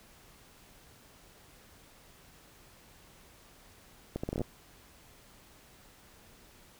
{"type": "accelerating click train", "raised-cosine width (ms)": 2, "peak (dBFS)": -20, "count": 9, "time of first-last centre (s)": [4.16, 4.415], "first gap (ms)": 75, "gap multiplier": 0.73, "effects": ["pink hiss -58 dBFS RMS until 6.79 s"]}